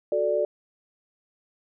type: chord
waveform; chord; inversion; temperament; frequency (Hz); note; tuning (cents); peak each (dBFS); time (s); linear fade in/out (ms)
sine; D major; first; equal with one note detuned; 370 / 438.5 / 587.3; F#4 / A4 / D5; 0 / -6 / 0; -29 / -27 / -23; 0.12-0.45; 2
effects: none